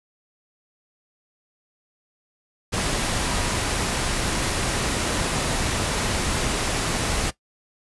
sine tone in noise, 962 Hz, B5, 46 cents flat, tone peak -35 dBFS, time 3.24-3.57 s, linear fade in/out 20 ms, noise pink, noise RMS -24 dBFS, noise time 2.72-7.31 s, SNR -14 dB, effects noise-tail reverb RT60 0.1 s tail -17 dB re dry + resampled to 24000 Hz

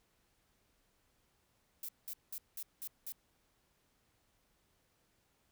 violet noise bursts, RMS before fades -43 dBFS, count 6, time 1.83-3.122 s, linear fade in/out 2 ms, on 57 ms, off 190 ms, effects pink hiss -75 dBFS RMS until 5.51 s

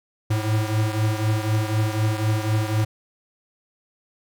square beating tone pair, 107.2 / 111.2 Hz, A2 / A2, -45 / +19 cents, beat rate 4 Hz, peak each -22 / -26 dBFS, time 0.3-2.85 s, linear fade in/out 10 ms, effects none

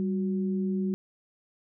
sine tone pair together, 194.3 / 366.8 Hz, G3 / F#4, -15 / -15 cents, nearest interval major seventh, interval 1100 cents, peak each -26 / -34 dBFS, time 0-0.94 s, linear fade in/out 0 ms, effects none

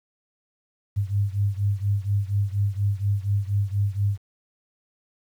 sine beating tone pair, 99.3 / 103.5 Hz, G2 / G#2, +23 / -5 cents, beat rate 4.2 Hz, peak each -23 / -25 dBFS, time 0.96-4.18 s, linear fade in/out 20 ms, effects 9-bit

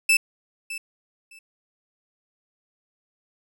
40% pulse tone with echo, 2637 Hz, E7, in tune, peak -14 dBFS, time 0.09-0.17 s, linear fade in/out 5 ms, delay 610 ms, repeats 2, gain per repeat -15 dB, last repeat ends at 1.39 s, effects none

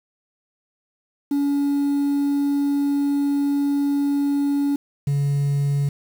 sine tone pair in turn, 283.6 / 141.8 Hz, C#4 / C#3, +40 / +40 cents, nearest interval octave, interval 1200 cents, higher first, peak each -15 dBFS, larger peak neither, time 1.31-4.76 / 5.07-5.89 s, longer first, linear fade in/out 5 ms, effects tanh soft clip ceiling -17 dBFS + 7-bit

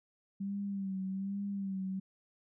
sine tone with vibrato, 195.1 Hz, G3, 8 cents flat, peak -34 dBFS, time 0.4-2 s, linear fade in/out 10 ms, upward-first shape sine, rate 1.2 Hz, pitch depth 51 cents each way, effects none

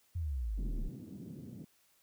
sine exponential sweep, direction down, 90 to 30.87 Hz, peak -33 dBFS, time 0.15-0.89 s, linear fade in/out 10 ms
white band-pass noise, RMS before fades -47 dBFS, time 0.57-1.65 s, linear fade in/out 10 ms, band 110 to 270 Hz, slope 24 dB/octave
effects white hiss -70 dBFS RMS until 2.02 s

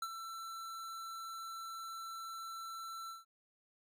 square tone with ADSR envelope, 1339 Hz, E6, 27 cents sharp, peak -36 dBFS, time 0.02-3.25 s, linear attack 4 ms, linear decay 48 ms, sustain -8 dB, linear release 160 ms, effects none

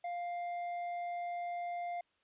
triangle tone with hard clipping, 700 Hz, F5, 4 cents sharp, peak -38 dBFS, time 0.04-2.01 s, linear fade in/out 5 ms, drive 9 dB, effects white hiss -75 dBFS RMS until 2.23 s + resampled to 8000 Hz

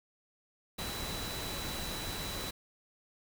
sine tone in noise, 3951 Hz, B7, in tune, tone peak -43 dBFS, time 0.78-2.51 s, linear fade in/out 10 ms, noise pink, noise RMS -39 dBFS, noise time 0.78-2.51 s, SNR -7 dB, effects none

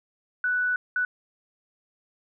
sine tone bursts at uneven times, 1484 Hz, F#6, 5 cents sharp, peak -22 dBFS, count 2, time 0.44-0.76 / 0.96-1.05 s, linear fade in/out 2 ms, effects none

